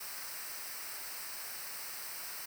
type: noise with comb filter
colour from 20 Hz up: white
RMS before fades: -43 dBFS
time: 0-2.46 s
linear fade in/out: 10 ms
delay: 0.29 ms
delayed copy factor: -0.65
effects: none